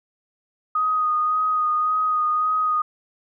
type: tone with vibrato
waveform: sine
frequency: 1244.5 Hz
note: D#6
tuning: in tune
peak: -18 dBFS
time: 0.75-2.82 s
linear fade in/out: 5 ms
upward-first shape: sine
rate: 1.8 Hz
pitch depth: 19 cents each way
effects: none